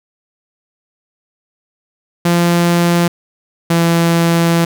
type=tone pair in turn; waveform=sawtooth; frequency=172.2 / 168.27 Hz; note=F3 / E3; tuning=-24 / +36 cents; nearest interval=unison; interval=40 cents; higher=first; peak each=-6 dBFS; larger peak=neither; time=2.25-3.08 / 3.7-4.65 s; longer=second; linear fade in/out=5 ms; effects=none